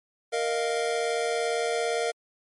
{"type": "chord", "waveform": "square", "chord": "Bb suspended fourth", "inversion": "none", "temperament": "just", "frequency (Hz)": [466.2, 621.6, 699.2], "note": ["Bb4", "Eb5", "F5"], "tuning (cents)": [0, -2, 2], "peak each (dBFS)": [-28, -33, -31], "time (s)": [0.32, 2.12], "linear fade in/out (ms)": 20, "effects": ["MP3 48 kbps"]}